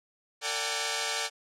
5% pulse tone cluster, 451.5 / 584 / 745 / 815 Hz, A4 / D5 / F#5 / G#5, +45 / -10 / +12 / -33 cents, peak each -23 dBFS, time 0.41-1.3 s, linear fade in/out 50 ms, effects low-pass 9000 Hz 12 dB/octave

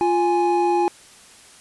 triangle tone pair together, 349.2 / 830.5 Hz, F4 / G#5, 0 / 0 cents, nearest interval octave + minor third, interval 1500 cents, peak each -17 dBFS, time 0.01-0.88 s, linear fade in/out 0 ms, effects white hiss -47 dBFS RMS until 1.6 s + resampled to 24000 Hz

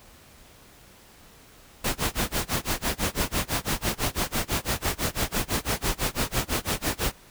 pink noise with tremolo, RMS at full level -24 dBFS, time 1.84-7.12 s, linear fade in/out 5 ms, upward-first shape sine, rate 6 Hz, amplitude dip 100%, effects pink hiss -52 dBFS RMS until 7.3 s

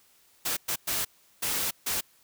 white noise bursts at uneven times, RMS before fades -29 dBFS, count 5, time 0.45-0.57 / 0.68-0.76 / 0.87-1.05 / 1.42-1.71 / 1.86-2.01 s, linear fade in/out 10 ms, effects white hiss -62 dBFS RMS until 2.23 s

